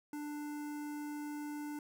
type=tone with notch filter; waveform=square; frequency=295.5 Hz; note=D4; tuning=11 cents sharp; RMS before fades=-42 dBFS; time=0.13-1.79 s; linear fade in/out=2 ms; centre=3600 Hz; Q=0.83; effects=none